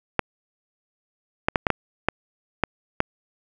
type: clicks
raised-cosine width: 0.5 ms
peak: -3 dBFS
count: 8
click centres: 0.193 / 1.485 / 1.558 / 1.668 / 1.703 / 2.086 / 2.637 / 3.004 s
effects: none